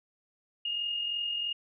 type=tone with amplitude modulation; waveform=sine; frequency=2844 Hz; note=F7; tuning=31 cents sharp; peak=-28 dBFS; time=0.65-1.53 s; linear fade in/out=5 ms; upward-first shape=sine; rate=43 Hz; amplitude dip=40%; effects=none